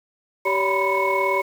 sine tone cluster, 388.1 / 567 / 970 / 1008 / 2202 Hz, G4 / C#5 / B5 / B5 / C#7, -17 / +39 / -31 / +35 / -12 cents, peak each -24 dBFS, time 0.45-1.42 s, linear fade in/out 10 ms, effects tanh soft clip ceiling -10 dBFS + 7-bit

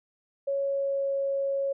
sine tone with pitch glide, 554.4 to 550.9 Hz, C#5 to C#5, 0 to -11 cents, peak -25 dBFS, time 0.47-1.73 s, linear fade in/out 10 ms, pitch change -11 cents, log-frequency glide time 0.62-1.11 s, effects none

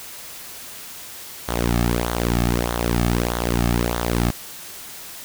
sawtooth tone with flanger, 59 Hz, A#1, 22 cents sharp, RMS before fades -21 dBFS, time 1.48-4.31 s, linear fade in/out 10 ms, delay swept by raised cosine 0.38 to 2.08 ms, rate 1.6 Hz, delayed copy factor -0.7, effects white hiss -37 dBFS RMS until 5.24 s

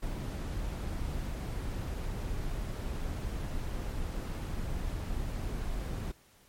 brown noise, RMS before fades -35 dBFS, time 0.02-6.12 s, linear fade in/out 10 ms, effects pink hiss -62 dBFS RMS until 6.48 s + MP3 64 kbps

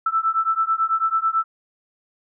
sine beating tone pair, 1318.5 / 1327.6 Hz, E6 / E6, 0 / +12 cents, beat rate 9.1 Hz, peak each -21 dBFS, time 0.06-1.44 s, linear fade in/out 5 ms, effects none

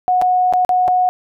sine tone with dropouts, 731 Hz, F#5, 21 cents flat, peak -11 dBFS, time 0.08-1.09 s, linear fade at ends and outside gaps 0 ms, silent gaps 0.215-0.221 / 0.526-0.536 / 0.649-0.692 / 0.879-0.883 s, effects none

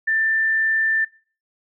sine tone, 1779 Hz, A6, 19 cents sharp, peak -17 dBFS, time 0.07-1.05 s, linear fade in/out 10 ms, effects noise-tail reverb RT60 0.4 s tail -22 dB re dry

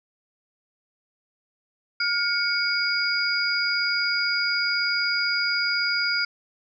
sine tone cluster, 1421 / 2226 / 4873 Hz, F6 / C#7 / D#8, +30 / +7 / -37 cents, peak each -25 / -28 / -25 dBFS, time 2-6.25 s, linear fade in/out 5 ms, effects none

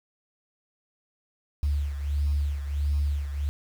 sine beating tone pair, 72 / 73.5 Hz, D2 / D2, -34 / +2 cents, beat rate 1.5 Hz, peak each -24 / -30 dBFS, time 1.63-3.49 s, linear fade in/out 0 ms, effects tanh soft clip ceiling -17 dBFS + 8-bit

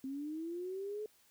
sine linear sweep, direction up, 261.6 to 432.2 Hz, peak -38 dBFS, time 0.04-1.06 s, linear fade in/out 2 ms, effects white hiss -68 dBFS RMS until 1.3 s

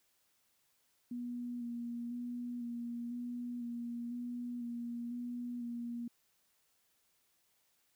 sine tone with vibrato, 239.9 Hz, A#3, 50 cents sharp, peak -38 dBFS, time 1.11-6.08 s, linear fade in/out 5 ms, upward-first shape square, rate 1 Hz, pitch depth 19 cents each way, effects white hiss -75 dBFS RMS until 7.95 s

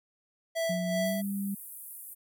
square tone with tremolo, 659.3 Hz, E5, in tune, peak -28 dBFS, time 0.55-1.22 s, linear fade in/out 20 ms, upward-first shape sine, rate 2.7 Hz, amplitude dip 55%
sine tone with pitch glide, 180 to 198.57 Hz, F#3 to G3, -47 to +23 cents, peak -30 dBFS, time 0.69-1.55 s, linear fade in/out 10 ms, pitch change +170 cents, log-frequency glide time 0.91-1.2 s
pink band-pass noise, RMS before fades -45 dBFS, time 1.04-2.15 s, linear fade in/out 20 ms, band 9700 to 16000 Hz, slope 48 dB/octave
effects none

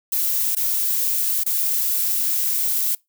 violet noise with dropouts, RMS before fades -21 dBFS, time 0.12-2.95 s, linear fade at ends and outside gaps 5 ms, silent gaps 0.551-0.566 / 1.436-1.462 s, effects noise-tail reverb RT60 0.2 s tail -24 dB re dry

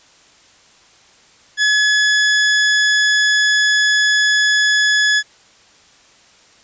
sawtooth tone, 1700 Hz, G#6, 40 cents sharp, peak -8 dBFS, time 1.57-5.23 s, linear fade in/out 50 ms, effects white hiss -49 dBFS RMS until 6.63 s + resampled to 16000 Hz

